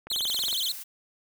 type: click train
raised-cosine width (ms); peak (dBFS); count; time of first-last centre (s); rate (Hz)
0.5; -26; 11; 0.07-0.529; 21.8
type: tone with vibrato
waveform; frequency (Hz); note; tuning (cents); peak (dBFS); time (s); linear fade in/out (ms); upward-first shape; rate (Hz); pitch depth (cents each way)
40% pulse; 3619; A7; +48; -25; 0.1-0.72; 5; sine; 17; 300
type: noise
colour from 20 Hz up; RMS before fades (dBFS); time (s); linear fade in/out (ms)
blue; -39; 0.26-0.84; 20
effects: none